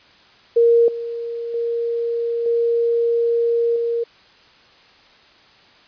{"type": "tone with level steps", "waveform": "sine", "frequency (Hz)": 467.3, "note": "A#4", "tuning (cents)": 4, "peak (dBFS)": [-10, -24, -19, -15, -18], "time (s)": [0.56, 4.04], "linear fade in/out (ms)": 10, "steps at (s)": [0.88, 1.54, 2.46, 3.76], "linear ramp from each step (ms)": 2, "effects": ["white hiss -50 dBFS RMS until 5.87 s", "resampled to 11025 Hz"]}